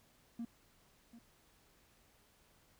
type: tone with echo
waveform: triangle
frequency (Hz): 233.1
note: A#3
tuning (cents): 0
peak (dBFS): -36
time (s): 0.39-0.45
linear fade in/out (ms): 5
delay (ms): 740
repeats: 1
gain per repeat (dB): -15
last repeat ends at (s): 1.19
effects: tanh soft clip ceiling -35 dBFS + pink hiss -69 dBFS RMS until 2.79 s